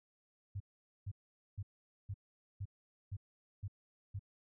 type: tone bursts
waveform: sine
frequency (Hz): 99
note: G2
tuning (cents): +18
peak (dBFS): -38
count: 8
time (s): 0.55-4.194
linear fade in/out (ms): 10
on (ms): 53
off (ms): 460
effects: none